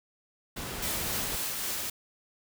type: noise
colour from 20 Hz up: pink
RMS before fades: -37 dBFS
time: 0.56-1.36 s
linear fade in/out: 10 ms
type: noise with tremolo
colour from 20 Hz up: white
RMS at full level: -32 dBFS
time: 0.82-1.9 s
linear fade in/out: 5 ms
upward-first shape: triangle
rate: 3.7 Hz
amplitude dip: 30%
effects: none